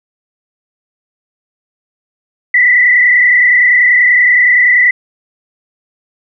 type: tone with frequency modulation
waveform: sine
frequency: 1975.5 Hz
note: B6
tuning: in tune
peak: -5 dBFS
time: 2.54-4.91 s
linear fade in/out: 5 ms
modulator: 30.5 Hz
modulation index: 1.8
effects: none